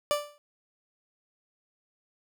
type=tone with exponential decay; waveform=30% pulse; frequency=587.3 Hz; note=D5; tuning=in tune; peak=-18 dBFS; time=0.11-0.38 s; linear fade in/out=0 ms; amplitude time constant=57 ms; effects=none